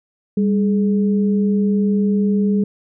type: tone pair together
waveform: sine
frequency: 199.3 / 423.1 Hz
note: G3 / G#4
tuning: +29 / +32 cents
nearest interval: octave + minor second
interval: 1303 cents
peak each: -14 / -23 dBFS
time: 0.37-2.64 s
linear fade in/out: 5 ms
effects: none